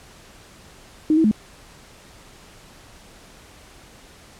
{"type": "tone with pitch steps", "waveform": "sine", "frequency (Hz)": [310, 322.8, 214], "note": ["D#4", "E4", "A3"], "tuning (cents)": [-6, -36, -48], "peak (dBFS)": -13, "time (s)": [1.1, 1.313], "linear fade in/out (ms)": 2, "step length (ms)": 71, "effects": ["pink hiss -47 dBFS RMS until 4.39 s", "low-pass 10000 Hz 12 dB/octave"]}